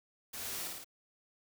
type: noise with echo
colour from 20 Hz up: white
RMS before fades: -43 dBFS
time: 0.33-0.68 s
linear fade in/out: 10 ms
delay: 55 ms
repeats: 3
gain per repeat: -2 dB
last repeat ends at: 0.845 s
effects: none